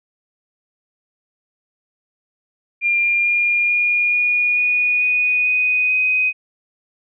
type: tone with pitch steps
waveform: sine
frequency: 2399 / 2414 / 2430 / 2445 / 2461 / 2476 / 2492 / 2508 Hz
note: D7 / D7 / D#7 / D#7 / D#7 / D#7 / D#7 / D#7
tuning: +36 / +47 / -42 / -31 / -20 / -9 / +2 / +13 cents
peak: -14 dBFS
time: 2.81-6.33 s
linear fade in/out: 50 ms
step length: 440 ms
effects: none